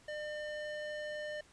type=tone with band-pass filter; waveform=square; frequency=602 Hz; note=D5; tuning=43 cents sharp; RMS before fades=-41 dBFS; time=0.08-1.41 s; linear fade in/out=5 ms; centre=1400 Hz; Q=0.88; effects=pink hiss -63 dBFS RMS until 1.52 s + resampled to 22050 Hz